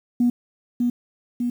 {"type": "tone with echo", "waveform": "sine", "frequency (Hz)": 242.3, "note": "B3", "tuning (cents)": -33, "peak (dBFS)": -14, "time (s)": [0.2, 0.3], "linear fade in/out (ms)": 5, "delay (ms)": 600, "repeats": 2, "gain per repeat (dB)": -3, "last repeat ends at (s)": 1.5, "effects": ["tanh soft clip ceiling -11 dBFS", "8-bit"]}